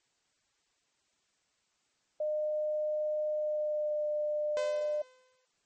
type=tone with pitch glide; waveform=sine; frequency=608 to 600 Hz; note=D#5 to D5; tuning=-40 to +37 cents; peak=-29 dBFS; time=2.2-5.02 s; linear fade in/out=5 ms; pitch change=-23 cents; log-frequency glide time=3.28-4.07 s
type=tone with exponential decay; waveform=sawtooth; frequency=511 Hz; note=C5; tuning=41 cents flat; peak=-30 dBFS; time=4.57-5.45 s; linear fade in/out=0 ms; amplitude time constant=190 ms
effects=white hiss -75 dBFS RMS until 5.65 s + MP3 32 kbps